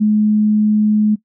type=tone; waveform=sine; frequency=212.3 Hz; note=G#3; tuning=38 cents sharp; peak=-10 dBFS; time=0-1.16 s; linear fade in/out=20 ms; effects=noise-tail reverb RT60 0.1 s tail -19 dB re dry